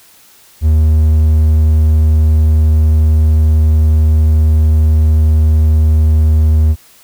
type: tone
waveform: triangle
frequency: 77.78 Hz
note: D#2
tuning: in tune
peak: -4 dBFS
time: 0.61-6.76 s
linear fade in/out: 50 ms
effects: white hiss -44 dBFS RMS until 7.03 s